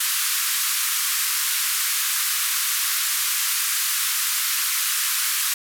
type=band-pass noise; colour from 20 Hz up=white; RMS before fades=-23 dBFS; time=0-5.54 s; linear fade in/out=5 ms; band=1100 to 15000 Hz; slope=48 dB/octave; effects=none